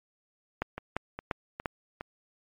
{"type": "two click trains", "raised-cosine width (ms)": 0.5, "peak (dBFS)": [-21, -14], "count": [4, 4], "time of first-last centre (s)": [[0.78, 2.01], [0.62, 1.658]], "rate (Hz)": [2.44, 2.89], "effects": ["MP3 64 kbps"]}